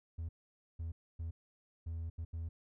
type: tone bursts at uneven times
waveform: triangle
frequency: 82.6 Hz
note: E2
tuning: 4 cents sharp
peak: -35 dBFS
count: 6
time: 0.18-0.29 / 0.79-0.92 / 1.19-1.31 / 1.86-2.1 / 2.18-2.25 / 2.33-2.49 s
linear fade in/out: 10 ms
effects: tanh soft clip ceiling -32 dBFS